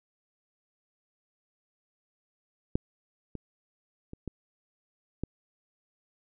clicks, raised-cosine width 3 ms, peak -12 / -24 / -28 / -22 / -18 dBFS, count 5, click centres 2.755 / 3.353 / 4.134 / 4.277 / 5.236 s, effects none

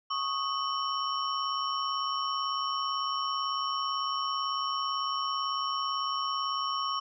sine tone cluster, 1109 / 1247 / 3014 / 5510 Hz, C#6 / D#6 / F#7 / F8, 0 / +3 / +31 / -24 cents, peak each -31 / -35 / -37 / -38 dBFS, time 0.1-7 s, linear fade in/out 10 ms, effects none

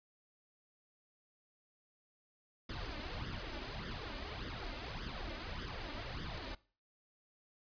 pink noise with flanger, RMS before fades -43 dBFS, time 2.69-6.55 s, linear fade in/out 5 ms, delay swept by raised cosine 0.59 to 3.39 ms, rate 1.7 Hz, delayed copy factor +0.7, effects noise-tail reverb RT60 0.4 s tail -21 dB re dry + resampled to 11025 Hz

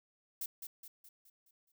violet noise with echo, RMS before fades -39 dBFS, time 0.41-0.46 s, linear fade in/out 5 ms, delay 210 ms, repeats 6, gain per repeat -6 dB, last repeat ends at 1.72 s, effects none

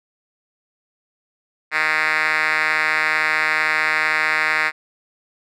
5% pulse tone with band-pass filter, 155.56 Hz, D#3, in tune, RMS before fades -19 dBFS, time 1.71-4.72 s, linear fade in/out 50 ms, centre 2100 Hz, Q 2.7, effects none

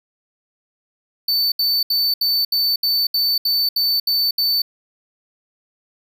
square tone bursts, 4528 Hz, C#8, 36 cents sharp, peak -16 dBFS, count 11, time 1.28-4.62 s, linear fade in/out 5 ms, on 240 ms, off 70 ms, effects none

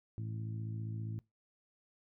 harmonic tone, 55 Hz, A1, in tune, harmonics 2 / 3 / 4 / 5 / 6, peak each -38 / -48 / -51 / -56 / -54 dBFS, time 0.18-1.19 s, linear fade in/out 0 ms, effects noise-tail reverb RT60 0.2 s tail -22 dB re dry

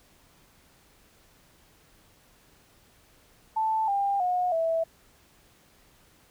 sine tone with pitch steps, 880 / 797.7 / 723.1 / 655.5 Hz, A5 / G5 / F#5 / E5, 0 / +30 / -40 / -10 cents, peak -23 dBFS, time 3.56-4.84 s, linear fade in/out 10 ms, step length 320 ms, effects pink hiss -60 dBFS RMS until 6.3 s

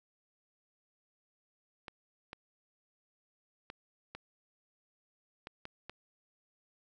clicks, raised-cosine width 0.3 ms, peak -27 dBFS, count 7, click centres 1.882 / 2.331 / 3.701 / 4.15 / 5.471 / 5.654 / 5.896 s, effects none

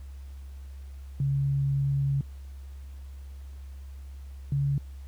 sine tone pair in turn, 138.59 / 140.12 Hz, C#3 / C#3, 0 / +19 cents, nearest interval unison, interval 19 cents, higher second, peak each -23 dBFS, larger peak neither, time 1.2-2.21 / 4.52-4.78 s, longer first, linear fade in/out 2 ms, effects added 68 Hz sine -39 dBFS peak until 5.07 s + pink hiss -61 dBFS RMS until 5.07 s

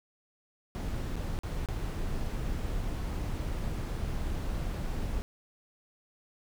brown noise with dropouts, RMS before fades -33 dBFS, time 0.75-5.22 s, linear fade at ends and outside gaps 0 ms, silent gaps 1.156-1.164 / 1.389-1.434 / 1.66-1.687 s, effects none

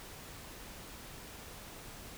silence, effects pink hiss -49 dBFS RMS until 2.17 s

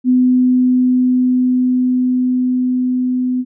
sine tone with level ramp, 252.3 Hz, B3, 37 cents sharp, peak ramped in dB -8 to -14 dBFS, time 0.04-3.45 s, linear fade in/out 50 ms, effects none

